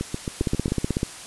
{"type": "two click trains", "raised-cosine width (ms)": 3, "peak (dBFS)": [-13, -9], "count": [6, 11], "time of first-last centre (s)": [[0.01, 0.681], [0.41, 1.031]], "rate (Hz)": [7.45, 16.1], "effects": ["white hiss -39 dBFS RMS until 1.26 s", "resampled to 24000 Hz"]}